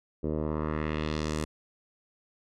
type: tone with low-pass filter sweep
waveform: 10% pulse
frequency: 77 Hz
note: D#2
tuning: 17 cents flat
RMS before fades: -31 dBFS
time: 0.23-1.45 s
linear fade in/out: 10 ms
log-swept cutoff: 440 to 9700 Hz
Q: 1.5
effects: none